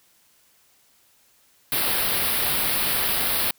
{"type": "band-stop noise", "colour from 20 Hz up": "white", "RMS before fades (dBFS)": -23, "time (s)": [1.72, 3.51], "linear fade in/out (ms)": 2, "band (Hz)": [4800, 9600], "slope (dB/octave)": 48, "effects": ["white hiss -60 dBFS RMS until 3.58 s"]}